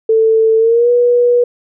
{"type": "tone with pitch glide", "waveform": "sine", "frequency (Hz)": [444.6, 484.8], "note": ["A4", "B4"], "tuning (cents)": [18, -32], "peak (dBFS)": -7, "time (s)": [0.09, 1.44], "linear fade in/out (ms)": 5, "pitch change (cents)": 150, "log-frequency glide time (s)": [0.58, 0.9], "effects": []}